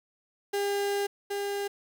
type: tone pair in turn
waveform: 35% pulse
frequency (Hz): 402.7 / 402.7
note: G4 / G4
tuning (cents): +47 / +47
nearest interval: unison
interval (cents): 0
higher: neither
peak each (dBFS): -25 / -28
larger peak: first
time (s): 0.53-1.07 / 1.3-1.68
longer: first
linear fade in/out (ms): 10
effects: 9-bit